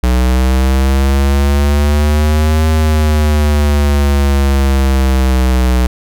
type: exponential two-way sweep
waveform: square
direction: up then down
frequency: 61.74 to 78.9 to 62 Hz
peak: -9 dBFS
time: 0.03-5.87 s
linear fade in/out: 5 ms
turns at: 2.68 s
effects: none